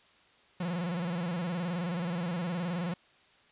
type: tone with vibrato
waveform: 45% pulse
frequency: 173.9 Hz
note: F3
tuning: 7 cents flat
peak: -31 dBFS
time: 0.6-2.94 s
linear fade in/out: 5 ms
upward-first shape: square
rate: 19 Hz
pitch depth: 79 cents each way
effects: white hiss -62 dBFS RMS until 3.51 s + resampled to 8000 Hz